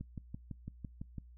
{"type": "click train", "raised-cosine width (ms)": 5, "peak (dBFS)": -29, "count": 8, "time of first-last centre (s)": [0.01, 1.183], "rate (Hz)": 5.97, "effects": ["noise-tail reverb RT60 0.2 s tail -25 dB re dry", "added 60 Hz sine -53 dBFS peak until 1.37 s"]}